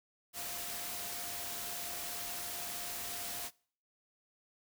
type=tone in noise; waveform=sine; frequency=700 Hz; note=F5; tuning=4 cents sharp; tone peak=-51 dBFS; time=0.33-3.51 s; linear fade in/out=50 ms; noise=white; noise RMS=-41 dBFS; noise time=0.33-3.51 s; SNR=-13 dB; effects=noise-tail reverb RT60 0.5 s tail -24 dB re dry